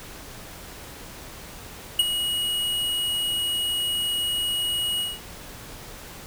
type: tone with ADSR envelope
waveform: square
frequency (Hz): 2900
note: F#7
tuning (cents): -35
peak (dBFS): -14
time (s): 1.99-5.2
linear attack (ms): 5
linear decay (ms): 27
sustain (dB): -10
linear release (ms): 200
effects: pink hiss -41 dBFS RMS until 6.26 s